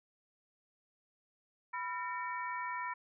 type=harmonic tone with a mistuned harmonic; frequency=455.3 Hz; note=A#4; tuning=41 cents flat; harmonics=2 / 3 / 4 / 5; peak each=-38 / -45 / -43 / -46 dBFS; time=1.73-2.94 s; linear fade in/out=10 ms; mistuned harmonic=2; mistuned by=+140 cents; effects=none